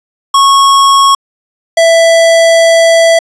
square tone pair in turn, 1100 / 662.2 Hz, C#6 / E5, -14 / +8 cents, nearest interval major sixth, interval 878 cents, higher first, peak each -4 dBFS, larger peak neither, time 0.34-1.15 / 1.77-3.19 s, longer second, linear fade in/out 5 ms, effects resampled to 22050 Hz + 7-bit

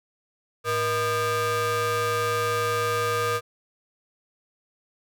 35% pulse ring-modulated tone, 370 Hz, F#4, in tune, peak -18 dBFS, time 0.64-3.41 s, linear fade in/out 50 ms, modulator 847 Hz, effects none

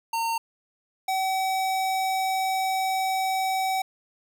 square tone pair in turn, 914 / 761.1 Hz, A#5 / F#5, -34 / +49 cents, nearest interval minor third, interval 317 cents, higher first, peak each -25 / -24 dBFS, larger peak second, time 0.13-0.38 / 1.08-3.82 s, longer second, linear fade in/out 5 ms, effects none

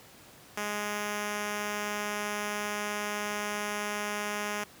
5% pulse tone, 207.7 Hz, G#3, in tune, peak -20 dBFS, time 0.57-4.64 s, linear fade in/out 5 ms, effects pink hiss -53 dBFS RMS until 4.8 s + high-pass 100 Hz 12 dB/octave

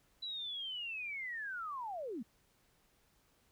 sine linear sweep, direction down, 3977 to 196 Hz, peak -39 dBFS, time 0.22-2.23 s, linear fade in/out 10 ms, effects pink hiss -72 dBFS RMS until 3.51 s

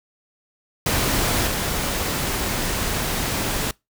pink noise with level steps, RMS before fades -21 / -24 dBFS, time 0.86-3.71 s, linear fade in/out 2 ms, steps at 1.47 s, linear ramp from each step 5 ms, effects noise-tail reverb RT60 0.2 s tail -24 dB re dry

